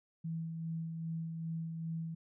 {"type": "tone with tremolo", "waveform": "sine", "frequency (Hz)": 163.5, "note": "E3", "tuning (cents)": -14, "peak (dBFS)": -35, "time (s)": [0.24, 2.15], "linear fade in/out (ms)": 10, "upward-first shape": "sine", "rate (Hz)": 2.5, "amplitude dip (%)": 35, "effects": []}